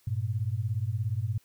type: beating tone pair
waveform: sine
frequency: 100 / 117 Hz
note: G2 / A#2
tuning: +35 / +7 cents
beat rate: 17 Hz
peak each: -30 dBFS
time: 0.07-1.38 s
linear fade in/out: 5 ms
effects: white hiss -65 dBFS RMS until 1.44 s